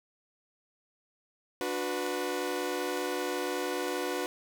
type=chord; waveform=sawtooth; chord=B minor; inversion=first; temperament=equal with one note detuned; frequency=293.7 / 364.1 / 493.9 Hz; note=D4 / F#4 / B4; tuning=0 / -28 / 0 cents; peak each=-33 / -30 / -31 dBFS; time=1.61-4.26 s; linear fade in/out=0 ms; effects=none